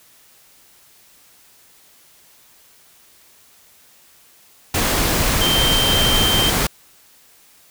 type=tone in noise; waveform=sine; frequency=3136 Hz; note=G7; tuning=in tune; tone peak=-17 dBFS; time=5.41-6.5 s; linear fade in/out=5 ms; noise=pink; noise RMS=-18 dBFS; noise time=4.74-6.67 s; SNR=-2 dB; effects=white hiss -51 dBFS RMS until 7.7 s